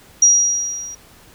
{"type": "tone with level ramp", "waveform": "sine", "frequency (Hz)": 5740, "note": "F8", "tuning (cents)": 47, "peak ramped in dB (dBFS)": [-6, -30], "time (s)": [0.22, 0.95], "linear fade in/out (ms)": 5, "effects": ["pink hiss -47 dBFS RMS until 1.34 s"]}